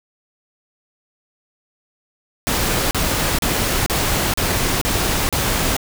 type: noise bursts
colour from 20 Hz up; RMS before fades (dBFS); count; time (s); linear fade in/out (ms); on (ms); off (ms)
pink; -19; 7; 2.47-5.766; 0; 440; 36
effects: none